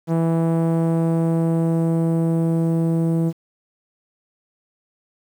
sawtooth tone with low-pass filter sweep, 164.81 Hz, E3, in tune, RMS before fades -19 dBFS, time 0.07-3.33 s, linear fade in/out 50 ms, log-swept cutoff 780 to 410 Hz, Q 0.86, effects 8-bit

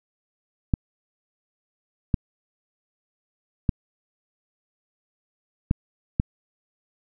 clicks, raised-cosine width 5 ms, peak -7 dBFS, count 5, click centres 0.738 / 2.142 / 3.692 / 5.711 / 6.199 s, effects none

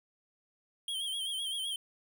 square tone with vibrato, 3200 Hz, G7, 35 cents sharp, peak -34 dBFS, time 0.88-1.76 s, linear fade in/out 2 ms, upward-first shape sine, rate 7.8 Hz, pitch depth 70 cents each way, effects none

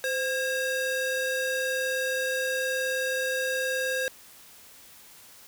45% pulse ring-modulated tone, 1071 Hz, C6, 40 cents sharp, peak -23 dBFS, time 0.04-4.08 s, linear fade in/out 0 ms, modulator 555 Hz, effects white hiss -51 dBFS RMS until 5.47 s

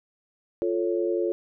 sine chord, F augmented, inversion none, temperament equal, 349.2 / 440 / 554.4 Hz, F4 / A4 / C#5, 0 / 0 / 0 cents, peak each -25 / -28 / -30 dBFS, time 0.62-1.32 s, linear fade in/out 0 ms, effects none

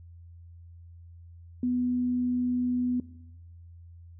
sine tone, 247.8 Hz, B3, 6 cents sharp, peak -24 dBFS, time 1.63-3 s, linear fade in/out 2 ms, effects noise-tail reverb RT60 0.9 s tail -19 dB re dry + added 85 Hz sine -46 dBFS peak until 4.19 s

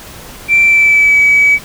sine tone with pitch glide, 2346 to 2281 Hz, D7 to C#7, -2 to +49 cents, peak -4 dBFS, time 0.48-1.59 s, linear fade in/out 50 ms, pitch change -49 cents, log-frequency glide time 0.63-1.19 s, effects tanh soft clip ceiling -1 dBFS + pink hiss -32 dBFS RMS until 1.64 s

